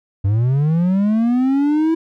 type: linear sweep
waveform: triangle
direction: up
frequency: 94.4 to 329.6 Hz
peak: -11 dBFS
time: 0.24-1.95 s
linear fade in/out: 10 ms
effects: none